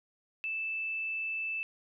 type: tone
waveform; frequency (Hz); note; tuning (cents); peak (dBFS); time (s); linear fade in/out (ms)
sine; 2637; E7; 0; -32; 0.44-1.63; 0
effects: none